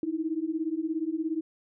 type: beating tone pair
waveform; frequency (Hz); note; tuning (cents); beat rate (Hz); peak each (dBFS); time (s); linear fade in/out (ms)
sine; 310 / 327; D#4 / E4; -6 / -14; 17; -31 / -30; 0.03-1.41; 2
effects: none